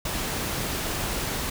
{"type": "noise", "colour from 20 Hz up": "pink", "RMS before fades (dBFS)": -29, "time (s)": [0.05, 1.5], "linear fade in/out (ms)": 5, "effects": []}